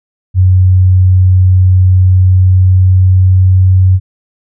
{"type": "tone with pitch glide", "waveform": "sine", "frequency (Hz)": [92.5, 93.3], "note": ["F#2", "F#2"], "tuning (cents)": [0, 15], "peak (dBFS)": -3, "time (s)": [0.34, 4], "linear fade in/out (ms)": 50, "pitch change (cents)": 15, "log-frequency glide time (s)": [1.98, 3.76], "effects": []}